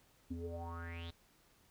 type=tone with low-pass filter sweep; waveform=square; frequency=84.2 Hz; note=E2; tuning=37 cents sharp; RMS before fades=-44 dBFS; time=0.3-1.11 s; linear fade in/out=10 ms; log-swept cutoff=260 to 4000 Hz; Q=8.7; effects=pink hiss -69 dBFS RMS until 1.7 s